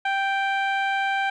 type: tone with low-pass filter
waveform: 15% pulse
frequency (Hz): 784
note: G5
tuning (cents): 0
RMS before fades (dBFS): -24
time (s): 0.05-1.3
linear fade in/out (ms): 5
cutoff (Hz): 2200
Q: 0.67
effects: none